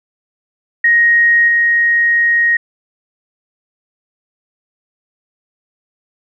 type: tone with level steps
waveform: sine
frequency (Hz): 1875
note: A#6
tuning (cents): +10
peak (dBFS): -7 / -9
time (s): 0.84-2.57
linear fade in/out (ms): 5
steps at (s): 1.48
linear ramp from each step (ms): 2
effects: none